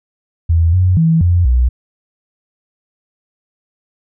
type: tone with pitch steps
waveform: sine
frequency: 82.9 / 91.8 / 162.9 / 87.8 / 61.7 Hz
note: E2 / F#2 / E3 / F2 / B1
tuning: +10 / -13 / -20 / +10 / -1 cents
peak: -8 dBFS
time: 0.49-1.69 s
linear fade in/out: 10 ms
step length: 240 ms
effects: none